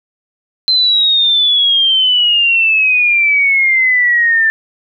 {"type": "exponential sweep", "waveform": "sine", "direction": "down", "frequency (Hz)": [4108, 1771], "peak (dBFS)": -8, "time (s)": [0.68, 4.5], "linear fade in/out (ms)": 0, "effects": []}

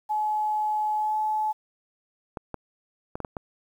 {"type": "tone with pitch glide", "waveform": "sine", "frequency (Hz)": [852, 859.4], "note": ["G#5", "A5"], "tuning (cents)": [44, -41], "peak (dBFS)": -23, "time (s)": [0.09, 1.53], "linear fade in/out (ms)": 20, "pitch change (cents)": 15, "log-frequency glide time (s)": [0.97, 1.17]}
{"type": "clicks", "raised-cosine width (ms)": 1, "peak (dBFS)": -18, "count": 6, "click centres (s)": [2.372, 2.543, 3.155, 3.203, 3.248, 3.368]}
{"effects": ["9-bit"]}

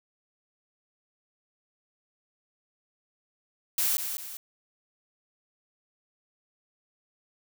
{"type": "noise with echo", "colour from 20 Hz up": "blue", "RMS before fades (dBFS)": -26, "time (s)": [3.78, 3.97], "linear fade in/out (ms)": 2, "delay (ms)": 200, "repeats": 2, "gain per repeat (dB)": -7, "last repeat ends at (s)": 4.37, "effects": []}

